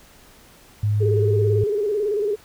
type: tone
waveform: sine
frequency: 104.7 Hz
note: G#2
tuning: 15 cents sharp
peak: -17 dBFS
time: 0.83-1.64 s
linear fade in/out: 5 ms
type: tone with vibrato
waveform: sine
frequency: 415.3 Hz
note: G#4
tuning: in tune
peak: -19 dBFS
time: 1-2.36 s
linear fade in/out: 20 ms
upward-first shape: square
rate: 18 Hz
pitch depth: 63 cents each way
effects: pink hiss -50 dBFS RMS until 2.44 s